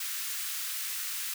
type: high-pass noise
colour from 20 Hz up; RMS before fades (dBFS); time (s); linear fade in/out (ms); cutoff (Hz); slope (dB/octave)
white; -35; 0-1.34; 5; 1300; 24
effects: none